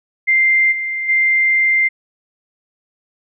sine tone with level steps, 2093 Hz, C7, in tune, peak -10 / -19 / -11 dBFS, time 0.27-1.89 s, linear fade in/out 20 ms, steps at 0.71 / 1.08 s, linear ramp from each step 20 ms, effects none

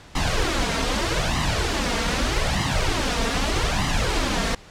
pink noise with flanger, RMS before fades -22 dBFS, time 0.15-4.55 s, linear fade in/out 5 ms, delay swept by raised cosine 1 to 4.4 ms, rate 0.81 Hz, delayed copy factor +0.7, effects pink hiss -46 dBFS RMS until 4.7 s + low-pass 6000 Hz 12 dB/octave

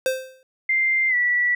square tone with exponential decay, 521 Hz, C5, 7 cents flat, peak -17 dBFS, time 0.06-0.43 s, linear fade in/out 1 ms, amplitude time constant 79 ms
sine tone with pitch glide, 2093 to 1952.8 Hz, C7 to B6, 0 to -20 cents, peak -17 dBFS, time 0.69-1.55 s, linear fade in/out 5 ms, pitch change -120 cents, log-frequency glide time 1.09-1.15 s
effects none

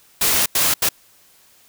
white noise bursts at uneven times, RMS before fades -17 dBFS, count 3, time 0.21-0.46 / 0.55-0.74 / 0.82-0.89 s, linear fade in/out 5 ms, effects white hiss -53 dBFS RMS until 1.68 s

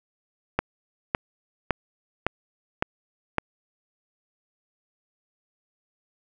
click train, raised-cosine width 0.5 ms, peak -6 dBFS, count 6, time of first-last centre 0.59-3.383 s, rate 1.79 Hz, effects none

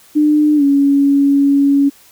sine tone with pitch glide, 300.4 to 280.3 Hz, D4 to C#4, +39 to +19 cents, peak -8 dBFS, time 0.15-1.9 s, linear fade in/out 20 ms, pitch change -120 cents, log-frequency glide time 0.56-0.63 s, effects white hiss -46 dBFS RMS until 2.11 s

